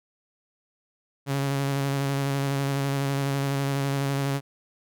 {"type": "tone with vibrato", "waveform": "sawtooth", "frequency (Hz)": 138.59, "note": "C#3", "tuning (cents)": 0, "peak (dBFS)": -20, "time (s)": [1.26, 4.41], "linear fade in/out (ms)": 50, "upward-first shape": "square", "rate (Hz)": 12, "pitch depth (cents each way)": 17, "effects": []}